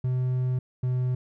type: tone pair in turn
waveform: triangle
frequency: 127.2 / 126.39 Hz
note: C3 / B2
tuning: -48 / +40 cents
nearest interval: unison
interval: 12 cents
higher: first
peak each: -21 dBFS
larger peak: neither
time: 0.04-0.59 / 0.83-1.15 s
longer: first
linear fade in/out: 5 ms
effects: none